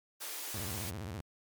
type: high-pass noise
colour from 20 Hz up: white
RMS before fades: -41 dBFS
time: 0.2-0.91 s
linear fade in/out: 20 ms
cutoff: 290 Hz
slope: 48 dB/octave
type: tone with vibrato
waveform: sawtooth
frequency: 96.4 Hz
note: G2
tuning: 28 cents flat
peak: -35 dBFS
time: 0.54-1.21 s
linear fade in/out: 5 ms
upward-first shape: square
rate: 15 Hz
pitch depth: 230 cents each way
effects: MP3 96 kbps